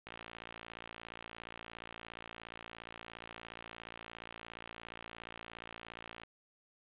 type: click train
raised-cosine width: 0.3 ms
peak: -29 dBFS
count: 353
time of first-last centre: 0.07-6.235 s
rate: 57.1 Hz
effects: resampled to 8000 Hz + 10-bit